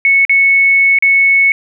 sine tone with dropouts, 2207 Hz, C#7, 8 cents flat, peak -6 dBFS, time 0.05-1.52 s, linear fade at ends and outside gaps 1 ms, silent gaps 0.251-0.295 / 0.987-1.024 s, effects none

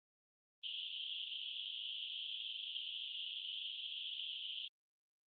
white band-pass noise, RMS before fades -45 dBFS, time 0.63-4.68 s, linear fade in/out 5 ms, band 2900 to 3400 Hz, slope 96 dB/octave, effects Opus 24 kbps

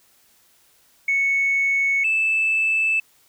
sine tone pair in turn, 2212 / 2631 Hz, C#7 / E7, -4 / -4 cents, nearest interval minor third, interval 300 cents, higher second, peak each -16 dBFS, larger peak neither, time 1.08-2.04 / 2.04-3 s, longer neither, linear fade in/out 5 ms, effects tanh soft clip ceiling -13 dBFS + white hiss -58 dBFS RMS until 3.28 s

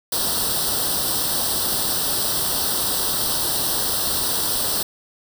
white noise with comb filter, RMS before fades -22 dBFS, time 0.12-4.83 s, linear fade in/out 5 ms, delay 0.22 ms, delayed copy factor +0.85, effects none

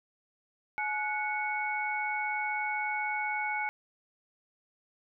sine tone cluster, 849 / 1468 / 2216 Hz, G#5 / F#6 / C#7, +38 / -14 / -1 cents, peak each -33 / -37 / -33 dBFS, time 0.78-3.69 s, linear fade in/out 0 ms, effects none

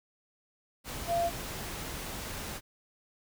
sine tone in noise, 684 Hz, F5, 36 cents flat, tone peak -26 dBFS, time 1.07-1.31 s, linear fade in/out 50 ms, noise pink, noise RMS -39 dBFS, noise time 0.84-2.61 s, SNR +10 dB, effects none

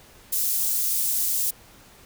white high-pass noise, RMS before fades -24 dBFS, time 0.32-1.51 s, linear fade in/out 10 ms, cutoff 7400 Hz, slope 12 dB/octave, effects pink hiss -51 dBFS RMS until 2.05 s

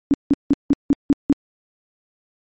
sine tone bursts, 282.4 Hz, C#4, 32 cents sharp, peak -10 dBFS, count 7, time 0.11-1.326 s, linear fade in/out 0 ms, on 28 ms, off 170 ms, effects MP3 32 kbps

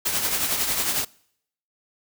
white noise with tremolo, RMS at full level -22 dBFS, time 0.05-1.05 s, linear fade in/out 10 ms, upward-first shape triangle, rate 11 Hz, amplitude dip 55%, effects noise-tail reverb RT60 0.7 s tail -24 dB re dry

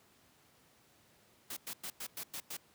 white noise bursts, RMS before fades -42 dBFS, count 7, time 1.5-2.569 s, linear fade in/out 5 ms, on 67 ms, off 100 ms, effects pink hiss -66 dBFS RMS until 2.74 s + high-pass 100 Hz 12 dB/octave

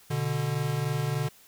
square tone pair together, 123.47 / 146.83 Hz, B2 / D3, 0 / 0 cents, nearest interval minor third, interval 300 cents, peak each -31 / -29 dBFS, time 0.1-1.29 s, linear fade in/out 10 ms, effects white hiss -56 dBFS RMS until 1.47 s

